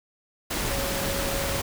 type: tone in noise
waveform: sine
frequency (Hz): 552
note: C#5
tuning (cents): -7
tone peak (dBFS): -32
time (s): 0.7-1.61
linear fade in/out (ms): 10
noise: pink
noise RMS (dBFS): -28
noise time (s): 0.5-1.62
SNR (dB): -7
effects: none